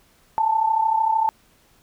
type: tone pair together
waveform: sine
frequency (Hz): 858.8 / 892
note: A5 / A5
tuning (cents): -42 / +23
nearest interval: minor second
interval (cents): 65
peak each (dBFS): -23 / -18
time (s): 0.38-1.29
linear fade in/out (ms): 0
effects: pink hiss -58 dBFS RMS until 1.82 s